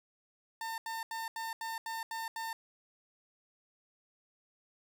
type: tone bursts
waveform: 30% pulse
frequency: 903 Hz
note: A5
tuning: 45 cents sharp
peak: -34 dBFS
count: 8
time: 0.61-2.53 s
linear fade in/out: 2 ms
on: 170 ms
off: 80 ms
effects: none